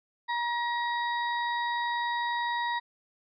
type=harmonic tone; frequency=951 Hz; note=A#5; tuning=34 cents sharp; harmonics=1 / 2 / 4 / 5; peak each=-29 / -33 / -39 / -51 dBFS; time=0.28-2.8 s; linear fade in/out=20 ms; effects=none